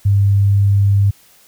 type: tone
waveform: sine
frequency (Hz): 99.9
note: G2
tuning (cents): +33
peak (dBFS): -9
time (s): 0.05-1.11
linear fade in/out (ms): 10
effects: white hiss -49 dBFS RMS until 1.47 s